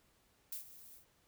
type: noise with ADSR envelope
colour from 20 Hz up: violet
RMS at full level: -41 dBFS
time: 0.52-1.06 s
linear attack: 4 ms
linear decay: 110 ms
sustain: -15 dB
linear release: 120 ms
effects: pink hiss -72 dBFS RMS until 1.27 s